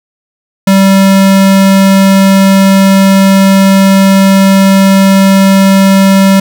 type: tone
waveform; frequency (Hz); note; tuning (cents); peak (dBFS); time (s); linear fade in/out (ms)
square; 194; G3; -18; -3; 0.67-6.4; 5
effects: none